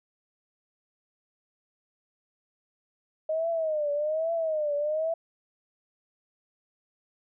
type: tone with vibrato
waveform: sine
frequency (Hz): 622.3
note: D#5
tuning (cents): 0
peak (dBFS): -25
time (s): 3.29-5.14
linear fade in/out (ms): 5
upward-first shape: triangle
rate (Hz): 1.2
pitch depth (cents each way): 140
effects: none